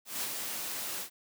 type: noise with ADSR envelope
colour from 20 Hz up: white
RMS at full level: -33 dBFS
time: 0.05-1.1 s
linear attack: 170 ms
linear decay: 51 ms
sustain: -4 dB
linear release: 94 ms
effects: high-pass 150 Hz 12 dB/octave